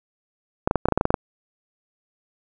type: clicks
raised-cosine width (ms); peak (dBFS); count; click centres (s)
1; -4; 11; 0.675 / 0.711 / 0.757 / 0.856 / 0.886 / 0.923 / 0.976 / 1.011 / 1.054 / 1.105 / 1.142
effects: none